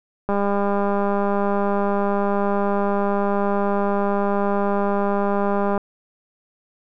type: click train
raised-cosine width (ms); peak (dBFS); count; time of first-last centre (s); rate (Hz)
1; -9; 1104; 0.29-5.778; 201
effects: none